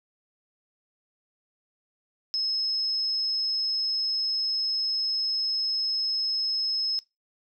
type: tone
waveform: sine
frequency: 5180 Hz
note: E8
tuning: 31 cents flat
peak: -24 dBFS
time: 2.34-6.99 s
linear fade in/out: 0 ms
effects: noise-tail reverb RT60 0.2 s tail -20 dB re dry